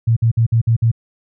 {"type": "tone bursts", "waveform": "sine", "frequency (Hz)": 114.6, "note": "A#2", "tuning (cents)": -29, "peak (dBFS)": -10, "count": 6, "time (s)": [0.07, 0.916], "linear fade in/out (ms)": 10, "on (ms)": 96, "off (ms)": 54, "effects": []}